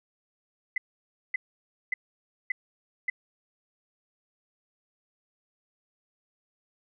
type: tone bursts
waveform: sine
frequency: 2024 Hz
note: B6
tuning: 42 cents sharp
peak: -24 dBFS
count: 5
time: 0.76-3.1 s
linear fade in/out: 5 ms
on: 20 ms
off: 560 ms
effects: none